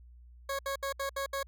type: tone bursts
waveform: 20% pulse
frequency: 550 Hz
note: C#5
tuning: 14 cents flat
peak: -27 dBFS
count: 6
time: 0.49-1.43 s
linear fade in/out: 5 ms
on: 100 ms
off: 68 ms
effects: added 60 Hz sine -51 dBFS peak until 1.47 s